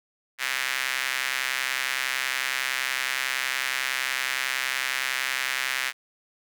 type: tone with high-pass filter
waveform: square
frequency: 65.41 Hz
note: C2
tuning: in tune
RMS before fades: -28 dBFS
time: 0.38-5.93 s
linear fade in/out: 50 ms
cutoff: 1900 Hz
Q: 2.1
effects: none